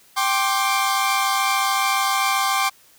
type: chord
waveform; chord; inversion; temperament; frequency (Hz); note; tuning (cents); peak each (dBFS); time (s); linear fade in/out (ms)
sawtooth; G suspended fourth; none; equal with one note detuned; 784 / 1061.1 / 1174.7; G5 / C6 / D6; 0 / +24 / 0; -19; 0.16-2.7; 20
effects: white hiss -53 dBFS RMS until 2.98 s